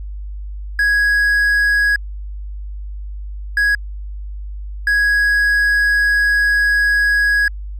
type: tone bursts at uneven times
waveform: triangle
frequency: 1661.2 Hz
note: G#6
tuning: in tune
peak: -10 dBFS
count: 3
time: 0.79-1.96 / 3.57-3.75 / 4.87-7.48 s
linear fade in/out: 2 ms
effects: added 50 Hz sine -25 dBFS peak until 7.79 s